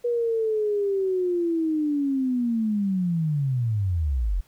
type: linear sweep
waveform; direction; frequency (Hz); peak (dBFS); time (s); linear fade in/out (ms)
sine; down; 483.8 to 40; -21; 0.04-4.41; 10
effects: pink hiss -60 dBFS RMS until 4.47 s